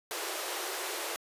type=high-pass noise; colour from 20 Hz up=pink; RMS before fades=-36 dBFS; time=0.11-1.16 s; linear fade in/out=0 ms; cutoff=330 Hz; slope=96 dB/octave; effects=resampled to 32000 Hz